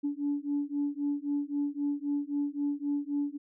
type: beating tone pair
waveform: sine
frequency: 285.7 / 289.5 Hz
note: D4 / D4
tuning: -48 / -25 cents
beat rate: 3.8 Hz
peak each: -31 dBFS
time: 0.03-3.38 s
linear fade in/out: 20 ms
effects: tanh soft clip ceiling -22 dBFS